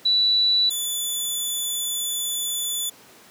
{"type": "tone pair in turn", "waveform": ["sine", "15% pulse"], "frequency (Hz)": [3951, 3476], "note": ["B7", "A7"], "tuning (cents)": [0, -22], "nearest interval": "major second", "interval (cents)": 222, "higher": "first", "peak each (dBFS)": [-16, -17], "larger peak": "first", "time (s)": [[0.05, 0.7], [0.7, 2.9]], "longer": "second", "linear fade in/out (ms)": 10, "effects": ["pink hiss -49 dBFS RMS until 3.3 s", "high-pass 200 Hz 12 dB/octave"]}